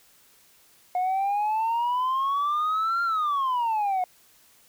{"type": "exponential two-way sweep", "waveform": "sine", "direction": "up then down", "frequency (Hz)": [720, 1396.9, 720], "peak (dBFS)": -20, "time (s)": [0.95, 4.04], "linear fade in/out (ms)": 2, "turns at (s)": 3.03, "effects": ["tanh soft clip ceiling -21 dBFS", "white hiss -58 dBFS RMS until 4.68 s"]}